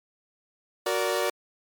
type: chord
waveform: sawtooth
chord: Gb augmented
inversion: none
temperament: equal with one note detuned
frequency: 370 / 466.2 / 581.9 Hz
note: Gb4 / Bb4 / D5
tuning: 0 / 0 / -16 cents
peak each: -25 / -25 / -24 dBFS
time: 0.86-1.3 s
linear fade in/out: 5 ms
effects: MP3 96 kbps